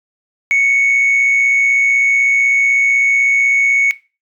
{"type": "tone with amplitude modulation", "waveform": "sine", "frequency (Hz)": 2217, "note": "C#7", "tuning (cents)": 0, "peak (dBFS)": -6, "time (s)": [0.51, 3.91], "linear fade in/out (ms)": 0, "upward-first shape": "sine", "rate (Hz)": 116, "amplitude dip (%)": 40, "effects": ["noise-tail reverb RT60 0.3 s tail -20 dB re dry", "tanh soft clip ceiling -7 dBFS"]}